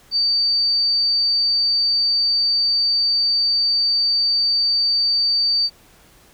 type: tone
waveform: sine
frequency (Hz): 4610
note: D8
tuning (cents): -33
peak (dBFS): -15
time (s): 0.11-5.7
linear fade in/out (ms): 50
effects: pink hiss -51 dBFS RMS until 6.33 s